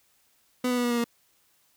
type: tone with pitch steps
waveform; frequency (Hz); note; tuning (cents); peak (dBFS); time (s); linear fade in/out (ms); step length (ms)
30% pulse; 250 / 247 / 244 / 241.1 / 238.2 / 235.3; B3 / B3 / B3 / B3 / A#3 / A#3; +21 / 0 / -21 / -41 / +38 / +16; -21; 0.64-1.042; 5; 67
effects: white hiss -66 dBFS RMS until 1.76 s